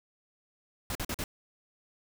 pink noise bursts, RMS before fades -34 dBFS, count 4, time 0.9-1.24 s, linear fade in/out 2 ms, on 52 ms, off 44 ms, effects none

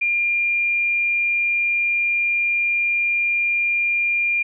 sine tone, 2400 Hz, D7, 37 cents sharp, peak -17 dBFS, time 0.01-4.43 s, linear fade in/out 10 ms, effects none

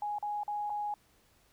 sine tone with dropouts, 830.6 Hz, G#5, in tune, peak -32 dBFS, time 0.02-0.94 s, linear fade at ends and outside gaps 2 ms, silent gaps 0.185-0.226 / 0.434-0.479 / 0.697-0.701 s, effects pink hiss -67 dBFS RMS until 1.52 s

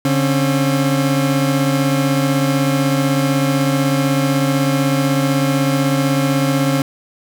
30% pulse tone pair together, 142.6 / 269.2 Hz, C#3 / C4, +49 / +49 cents, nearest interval major seventh, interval 1100 cents, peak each -14 dBFS, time 0.05-6.82 s, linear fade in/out 2 ms, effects none

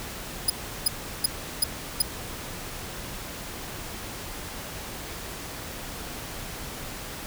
15% pulse tone bursts, 4981 Hz, D#8, 1 cent sharp, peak -11 dBFS, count 5, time 0.48-2.02 s, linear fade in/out 5 ms, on 20 ms, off 360 ms, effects pink hiss -37 dBFS RMS until 7.26 s

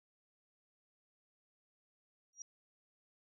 sine tone with exponential growth, 5730 Hz, F8, 44 cents sharp, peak -40 dBFS, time 2.33-2.42 s, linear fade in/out 2 ms, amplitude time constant 19 ms, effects none

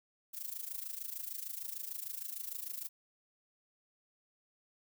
violet noise with amplitude modulation, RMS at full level -39 dBFS, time 0.33-2.89 s, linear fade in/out 20 ms, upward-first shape sine, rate 26.6 Hz, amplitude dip 80%, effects none

